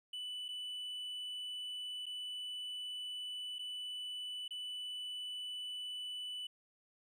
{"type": "tone with dropouts", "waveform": "triangle", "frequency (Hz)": 2981, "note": "F#7", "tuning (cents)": 12, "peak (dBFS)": -39, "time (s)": [0.13, 6.47], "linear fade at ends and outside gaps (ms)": 5, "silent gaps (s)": [[0.483, 0.487], [2.058, 2.064], [3.585, 3.591], [4.48, 4.507]], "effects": []}